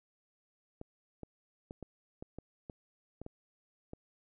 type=clicks; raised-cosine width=2 ms; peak=-30 dBFS; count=10; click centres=0.814 / 1.233 / 1.709 / 1.827 / 2.225 / 2.386 / 2.698 / 3.216 / 3.264 / 3.934 s; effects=none